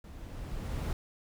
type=noise with level ramp; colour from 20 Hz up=brown; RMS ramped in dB=-47 to -32 dBFS; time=0.04-0.93 s; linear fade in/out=2 ms; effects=none